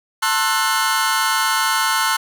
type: chord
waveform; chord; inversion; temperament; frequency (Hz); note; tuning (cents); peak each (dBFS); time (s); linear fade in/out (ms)
sawtooth; F# half-diminished seventh; first; just; 888 / 1065.6 / 1332 / 1480; A5 / C6 / E6 / F#6; +16 / +31 / +18 / 0; -18; 0.22-2.17; 10
effects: none